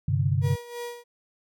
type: chord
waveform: sine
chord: G suspended fourth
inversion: none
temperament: equal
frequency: 98 / 130.81 / 146.83 Hz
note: G2 / C3 / D3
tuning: 0 / 0 / 0 cents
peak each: -25 / -25 / -26 dBFS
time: 0.08-0.56 s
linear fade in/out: 5 ms
type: tone with tremolo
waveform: 35% pulse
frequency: 478.9 Hz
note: A#4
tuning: 47 cents sharp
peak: -30 dBFS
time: 0.41-1.04 s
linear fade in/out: 50 ms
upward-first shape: sine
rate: 3 Hz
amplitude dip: 70%
effects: none